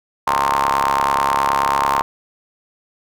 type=ring-modulated tone; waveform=sawtooth; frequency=69.3 Hz; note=C#2; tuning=in tune; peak=-8 dBFS; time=0.27-2.02 s; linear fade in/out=0 ms; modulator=986 Hz; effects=none